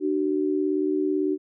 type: tone pair together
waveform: sine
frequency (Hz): 300.2 / 378.2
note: D4 / F#4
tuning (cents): +38 / +38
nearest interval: major third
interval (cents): 400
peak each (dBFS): -24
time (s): 0-1.38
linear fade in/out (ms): 50
effects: none